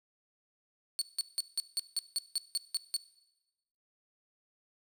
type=tone bursts; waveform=30% pulse; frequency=4435 Hz; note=C#8; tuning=in tune; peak=-26 dBFS; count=11; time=0.99-2.965 s; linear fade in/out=0 ms; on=25 ms; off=170 ms; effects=noise-tail reverb RT60 1.0 s tail -18 dB re dry